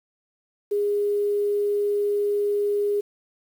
sine tone with quantisation, 410.2 Hz, G#4, 21 cents flat, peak -20 dBFS, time 0.71-3.01 s, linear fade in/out 10 ms, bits 8, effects none

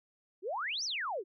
sine exponential two-way sweep, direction up then down, 335.1 to 6180 to 335.1 Hz, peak -33 dBFS, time 0.42-1.24 s, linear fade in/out 50 ms, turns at 0.84 s, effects none

